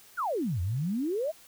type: exponential two-way sweep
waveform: sine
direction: down then up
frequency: 1568 to 82.9 to 667 Hz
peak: -27 dBFS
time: 0.17-1.32 s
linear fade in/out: 20 ms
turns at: 0.61 s
effects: white hiss -55 dBFS RMS until 1.47 s